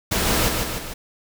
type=noise with echo; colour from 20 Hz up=pink; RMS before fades=-21 dBFS; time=0.11-0.49 s; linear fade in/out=10 ms; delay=150 ms; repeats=3; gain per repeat=-4 dB; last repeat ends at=0.94 s; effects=none

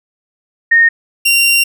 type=tone pair in turn; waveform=sine / sawtooth; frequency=1845 / 2764 Hz; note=A#6 / F7; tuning=-18 / -19 cents; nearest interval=perfect fifth; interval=699 cents; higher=second; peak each=-5 dBFS; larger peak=neither; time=0.71-0.89 / 1.25-1.64 s; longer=second; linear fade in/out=10 ms; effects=none

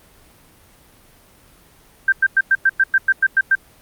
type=tone bursts; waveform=sine; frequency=1571 Hz; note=G6; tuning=3 cents sharp; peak=-10 dBFS; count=11; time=2.08-3.553 s; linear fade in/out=5 ms; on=43 ms; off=100 ms; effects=pink hiss -50 dBFS RMS until 3.81 s + Opus 32 kbps

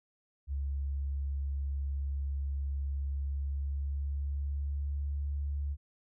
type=tone with pitch glide; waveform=sine; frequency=69.5 to 71.37 Hz; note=C#2 to D2; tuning=+5 to -49 cents; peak=-31 dBFS; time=0.47-5.77 s; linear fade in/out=50 ms; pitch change=+46 cents; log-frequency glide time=3.16-5.17 s; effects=none

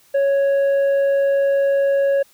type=tone with tanh clipping; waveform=triangle; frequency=554.4 Hz; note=C#5; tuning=in tune; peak=-15 dBFS; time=0.14-2.23 s; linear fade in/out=10 ms; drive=9 dB; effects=white hiss -54 dBFS RMS until 2.33 s

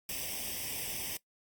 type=noise with comb filter; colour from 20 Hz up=white; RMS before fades=-38 dBFS; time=0.09-1.17 s; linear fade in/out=2 ms; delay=0.36 ms; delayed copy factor=+0.85; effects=noise-tail reverb RT60 0.1 s tail -19 dB re dry + Opus 48 kbps

